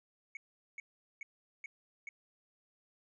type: tone bursts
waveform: triangle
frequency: 2217 Hz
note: C#7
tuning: in tune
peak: -40 dBFS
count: 5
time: 0.35-2.09 s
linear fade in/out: 2 ms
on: 20 ms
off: 410 ms
effects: resampled to 16000 Hz